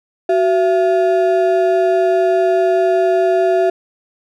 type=ring-modulated tone; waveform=triangle; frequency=523.3 Hz; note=C5; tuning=in tune; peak=-6 dBFS; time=0.29-3.7 s; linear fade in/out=5 ms; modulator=149 Hz; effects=none